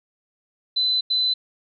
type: tone bursts at uneven times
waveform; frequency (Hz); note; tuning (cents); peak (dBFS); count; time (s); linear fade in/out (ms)
sine; 4022; B7; +31; -18; 2; 0.76-1.01 / 1.1-1.34; 10
effects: none